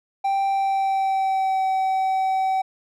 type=tone with pitch glide; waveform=triangle; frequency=784 to 763 Hz; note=G5 to G5; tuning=0 to -47 cents; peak=-17 dBFS; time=0.24-2.62 s; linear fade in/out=10 ms; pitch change=-47 cents; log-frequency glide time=0.46-1.65 s; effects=none